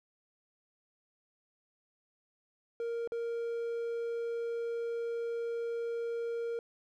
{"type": "tone with dropouts", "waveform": "triangle", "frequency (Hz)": 466.2, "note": "A#4", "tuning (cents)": 0, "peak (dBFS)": -31, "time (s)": [2.8, 6.59], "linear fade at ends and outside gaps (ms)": 1, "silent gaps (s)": [3.075, 3.12], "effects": []}